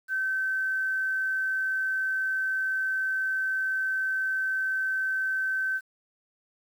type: tone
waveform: sine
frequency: 1539 Hz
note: G6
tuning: 32 cents flat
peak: -25 dBFS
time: 0.08-5.81 s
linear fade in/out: 50 ms
effects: 9-bit